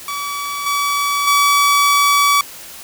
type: tone with level steps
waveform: sawtooth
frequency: 1143 Hz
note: D6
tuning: 47 cents flat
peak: -18 / -12 / -7 dBFS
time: 0.08-2.41 s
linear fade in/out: 2 ms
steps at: 0.66 / 1.27 s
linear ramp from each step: 5 ms
effects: white hiss -35 dBFS RMS until 2.83 s